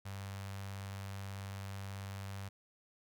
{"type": "tone with notch filter", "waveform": "sawtooth", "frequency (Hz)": 98.3, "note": "G2", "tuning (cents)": 5, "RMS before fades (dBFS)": -44, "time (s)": [0.05, 2.49], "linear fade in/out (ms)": 10, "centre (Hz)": 320, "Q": 0.58, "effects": []}